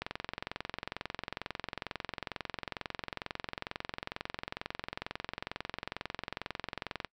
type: click train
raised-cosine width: 0.3 ms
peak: -19 dBFS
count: 157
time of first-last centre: 0.02-7.047 s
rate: 22.2 Hz
effects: noise-tail reverb RT60 0.1 s tail -25 dB re dry